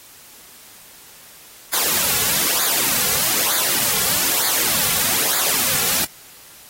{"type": "noise with flanger", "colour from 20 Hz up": "white", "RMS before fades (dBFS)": -19, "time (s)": [1.73, 6.05], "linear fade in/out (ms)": 5, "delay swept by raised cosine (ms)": [0.35, 3.25], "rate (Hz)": 1.1, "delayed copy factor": -0.75, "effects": ["white hiss -44 dBFS RMS until 6.69 s", "AAC 48 kbps"]}